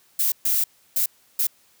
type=noise bursts at uneven times; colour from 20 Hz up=violet; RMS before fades=-21 dBFS; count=4; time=0.19-0.32 / 0.45-0.64 / 0.96-1.06 / 1.39-1.47 s; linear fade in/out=5 ms; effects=white hiss -59 dBFS RMS until 1.8 s + high-pass 60 Hz 12 dB/octave